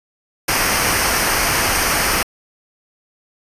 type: noise with comb filter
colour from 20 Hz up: pink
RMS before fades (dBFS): -17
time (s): 0.48-2.23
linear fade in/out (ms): 5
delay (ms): 0.27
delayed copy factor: -0.6
effects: resampled to 32000 Hz